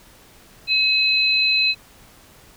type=tone pair together; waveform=sine; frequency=2561 / 4034 Hz; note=D#7 / B7; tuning=+49 / +36 cents; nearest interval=minor sixth; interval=787 cents; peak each=-18 dBFS; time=0.67-1.75 s; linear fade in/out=50 ms; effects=pink hiss -49 dBFS RMS until 2.56 s